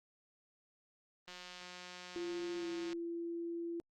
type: click train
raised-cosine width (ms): 0.2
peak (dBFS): -32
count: 298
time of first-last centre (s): 1.28-2.93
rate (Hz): 180
type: tone with pitch glide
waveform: sine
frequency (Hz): 345.9 to 338.8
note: F4 to E4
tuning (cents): -17 to +48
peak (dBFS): -38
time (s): 2.16-3.8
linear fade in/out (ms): 0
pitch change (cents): -35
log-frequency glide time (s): 2.58-2.66
effects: Opus 24 kbps